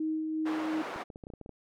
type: tone with tremolo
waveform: sine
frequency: 314.3 Hz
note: D#4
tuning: 18 cents sharp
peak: -28 dBFS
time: 0-0.82 s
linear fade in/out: 5 ms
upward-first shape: sine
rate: 2.8 Hz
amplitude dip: 30%
type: band-pass noise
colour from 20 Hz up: white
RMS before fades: -39 dBFS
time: 0.45-1.04 s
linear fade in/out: 20 ms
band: 300 to 1200 Hz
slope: 12 dB/octave
type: clicks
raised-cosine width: 2 ms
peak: -31 dBFS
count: 10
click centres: 0.961 / 1.102 / 1.159 / 1.238 / 1.269 / 1.302 / 1.337 / 1.413 / 1.461 / 1.493 s
effects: none